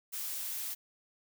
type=noise; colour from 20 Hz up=blue; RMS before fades=-38 dBFS; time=0.12-0.75 s; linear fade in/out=20 ms; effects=none